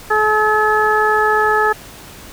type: harmonic tone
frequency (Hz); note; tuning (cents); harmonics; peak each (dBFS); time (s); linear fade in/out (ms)
428.4; A4; -46; 1 / 2 / 3 / 4; -17 / -17 / -17 / -17; 0.1-1.73; 10
effects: pink hiss -37 dBFS RMS until 2.32 s